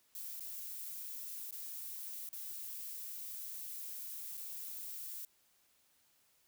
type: noise with dropouts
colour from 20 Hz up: violet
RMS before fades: -45 dBFS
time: 0.15-5.25 s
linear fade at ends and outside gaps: 1 ms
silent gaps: 0.396-0.406 / 1.509-1.525 / 2.29-2.329 / 4.371-4.375 s
effects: white hiss -72 dBFS RMS until 6.47 s